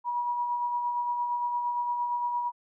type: tone with tremolo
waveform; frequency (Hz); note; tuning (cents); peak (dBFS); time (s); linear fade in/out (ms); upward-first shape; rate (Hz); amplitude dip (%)
sine; 965; B5; -40; -25; 0.04-2.52; 50; sine; 8.7; 35
effects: none